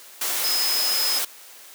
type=tone in noise; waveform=sine; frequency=5100 Hz; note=D#8; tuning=42 cents sharp; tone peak=-22 dBFS; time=0.44-1.19 s; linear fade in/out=5 ms; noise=white; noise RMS=-25 dBFS; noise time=0.21-1.25 s; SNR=0 dB; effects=white hiss -45 dBFS RMS until 1.74 s + high-pass 400 Hz 12 dB/octave